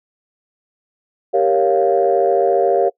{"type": "chord", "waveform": "sine", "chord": "G half-diminished seventh", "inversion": "none", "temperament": "equal", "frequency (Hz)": [392, 466.2, 554.4, 698.5], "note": ["G4", "Bb4", "Db5", "F5"], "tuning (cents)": [0, 0, 0, 0], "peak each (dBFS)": -17, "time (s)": [1.33, 2.9], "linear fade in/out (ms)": 20, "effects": ["noise-tail reverb RT60 0.1 s tail -23 dB re dry", "tanh soft clip ceiling -3 dBFS"]}